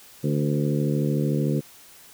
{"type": "harmonic tone with a mistuned harmonic", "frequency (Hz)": 73.42, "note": "D2", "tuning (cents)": 0, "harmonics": [2, 3, 4, 5, 6, 7], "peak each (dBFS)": [-23, -27, -29, -31, -33, -34], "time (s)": [0.23, 1.61], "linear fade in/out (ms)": 20, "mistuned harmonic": 6, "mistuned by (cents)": 28, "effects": ["white hiss -49 dBFS RMS until 2.13 s"]}